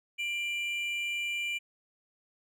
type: tone pair together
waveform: triangle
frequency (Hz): 2374 / 2945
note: D7 / F#7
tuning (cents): +18 / -9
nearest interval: major third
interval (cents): 373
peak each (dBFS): -30 / -36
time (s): 0.18-1.59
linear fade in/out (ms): 20
effects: none